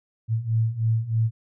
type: beating tone pair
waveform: sine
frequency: 110.9 / 114.1 Hz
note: A2 / A#2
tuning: +14 / -37 cents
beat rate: 3.2 Hz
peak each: -25 / -22 dBFS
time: 0.28-1.31 s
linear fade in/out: 50 ms
effects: none